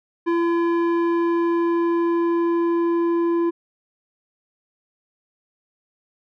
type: tone with low-pass filter sweep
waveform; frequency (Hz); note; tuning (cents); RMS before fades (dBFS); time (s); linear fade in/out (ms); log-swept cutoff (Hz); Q
square; 339.1; E4; +49; -20; 0.26-3.51; 20; 1500 to 820; 0.95
effects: none

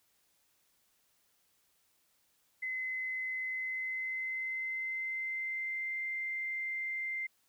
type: tone with pitch glide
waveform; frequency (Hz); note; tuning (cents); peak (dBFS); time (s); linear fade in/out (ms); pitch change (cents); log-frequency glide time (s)
sine; 2042 to 2089; C7 to C7; -43 to -3; -34; 2.62-7.27; 10; +40; 3.48-6
effects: white hiss -73 dBFS RMS until 7.48 s

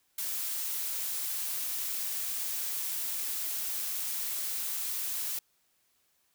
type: noise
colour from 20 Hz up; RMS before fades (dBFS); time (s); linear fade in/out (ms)
blue; -34; 0.18-5.39; 5
effects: white hiss -72 dBFS RMS until 6.34 s

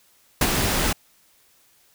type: noise with ADSR envelope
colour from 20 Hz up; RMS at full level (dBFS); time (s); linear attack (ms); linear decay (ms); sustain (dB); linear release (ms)
pink; -17; 0.41-0.93; 5; 45; -5; 7
effects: white hiss -59 dBFS RMS until 1.94 s

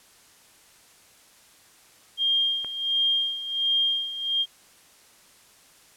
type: tone with tremolo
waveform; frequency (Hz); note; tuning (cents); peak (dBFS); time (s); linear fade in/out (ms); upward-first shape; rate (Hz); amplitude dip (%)
sine; 3212; G7; +41; -19; 2.17-4.46; 50; sine; 1.4; 75
type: click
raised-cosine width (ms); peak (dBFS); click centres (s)
0.5; -25; 2.646
effects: white hiss -55 dBFS RMS until 5.96 s + low-pass 11000 Hz 12 dB/octave

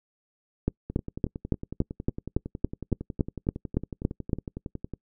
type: two click trains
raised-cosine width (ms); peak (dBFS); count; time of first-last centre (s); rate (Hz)
3; -21 / -10; 45 / 14; 0.9-4.937 / 0.68-4.332; 10.9 / 3.56
effects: noise-tail reverb RT60 0.1 s tail -26 dB re dry

